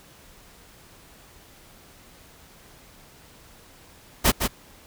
pink noise with echo, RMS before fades -17 dBFS, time 4.24-4.32 s, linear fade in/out 20 ms, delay 160 ms, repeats 1, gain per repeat -6 dB, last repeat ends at 4.48 s, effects pink hiss -51 dBFS RMS until 4.86 s

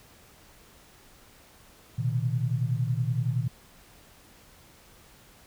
sine tone cluster, 118.5 / 129.2 / 157.3 Hz, A#2 / C3 / D#3, +29 / -21 / +19 cents, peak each -27 / -29 / -32 dBFS, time 1.98-3.48 s, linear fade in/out 10 ms, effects pink hiss -55 dBFS RMS until 5.46 s

